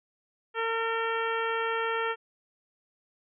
harmonic tone with a mistuned harmonic, 454.4 Hz, A#4, 44 cents flat, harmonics 1 / 2 / 3 / 4 / 5 / 6 / 7, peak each -31 / -34 / -32 / -35 / -40 / -41 / -42 dBFS, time 0.54-2.16 s, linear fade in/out 50 ms, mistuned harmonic 5, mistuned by +20 cents, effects none

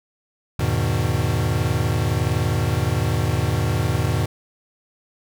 square chord, E major seventh, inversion none, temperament equal, 82.41 / 103.83 / 123.47 / 155.56 Hz, E2 / G#2 / B2 / D#3, 0 / 0 / 0 / 0 cents, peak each -26 / -24 / -24 / -27 dBFS, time 0.59-4.26 s, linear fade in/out 5 ms, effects none

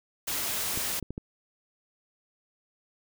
white noise, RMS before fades -31 dBFS, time 0.27-1 s, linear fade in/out 10 ms
clicks, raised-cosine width 3 ms, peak -22 dBFS, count 4, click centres 0.775 / 1.027 / 1.106 / 1.179 s
effects none

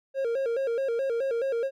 triangle tone with vibrato, 501 Hz, B4, 25 cents sharp, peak -23 dBFS, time 0.14-1.71 s, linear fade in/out 50 ms, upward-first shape square, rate 4.7 Hz, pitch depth 130 cents each way, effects none

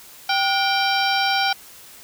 harmonic tone with a mistuned harmonic, 784 Hz, G5, in tune, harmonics 1 / 2 / 3 / 4 / 5 / 6 / 7, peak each -21 / -24 / -26 / -27 / -28 / -29 / -29 dBFS, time 0.29-1.53 s, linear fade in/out 5 ms, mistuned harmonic 2, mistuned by -140 cents, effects white hiss -44 dBFS RMS until 2.03 s

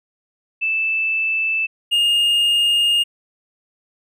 sine / triangle tone pair in turn, 2637 / 2836 Hz, E7 / F7, 0 / +26 cents, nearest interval minor second, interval 126 cents, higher second, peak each -17 / -12 dBFS, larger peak second, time 0.61-1.67 / 1.91-3.04 s, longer second, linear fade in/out 20 ms, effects none

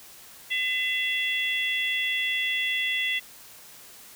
harmonic tone, 675 Hz, E5, 41 cents sharp, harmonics 3 / 4 / 5, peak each -27 / -29 / -30 dBFS, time 0.5-3.2 s, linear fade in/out 20 ms, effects white hiss -48 dBFS RMS until 4.15 s

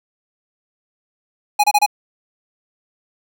square tone bursts, 830 Hz, G#5, 1 cent flat, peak -11 dBFS, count 4, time 1.59-1.863 s, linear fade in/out 10 ms, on 48 ms, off 27 ms, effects none

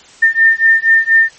sine beating tone pair, 1805 / 1809.2 Hz, A6 / A6, +44 / +48 cents, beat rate 4.2 Hz, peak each -10 dBFS, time 0.22-1.3 s, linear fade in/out 10 ms, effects white hiss -41 dBFS RMS until 1.38 s + MP3 32 kbps

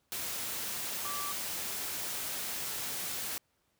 sine tone in noise, 1162 Hz, D6, 19 cents flat, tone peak -38 dBFS, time 1.05-1.32 s, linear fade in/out 0 ms, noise white, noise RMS -37 dBFS, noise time 0.12-3.38 s, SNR -4 dB, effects pink hiss -75 dBFS RMS until 3.79 s + high-pass 60 Hz 12 dB/octave

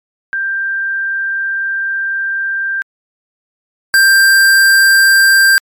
sine / square tone pair in turn, 1581 / 1581 Hz, G6 / G6, +14 / +14 cents, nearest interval unison, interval 0 cents, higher neither, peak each -14 / -6 dBFS, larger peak second, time 0.33-2.82 / 3.94-5.58 s, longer first, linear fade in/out 0 ms, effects MP3 96 kbps

